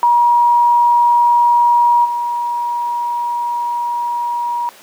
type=tone with level steps; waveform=sine; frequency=955 Hz; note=A#5; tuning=42 cents sharp; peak=-8 / -16 dBFS; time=0.03-4.69 s; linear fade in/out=0 ms; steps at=2.04 s; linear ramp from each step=20 ms; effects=pink hiss -41 dBFS RMS until 4.82 s + high-pass 400 Hz 12 dB/octave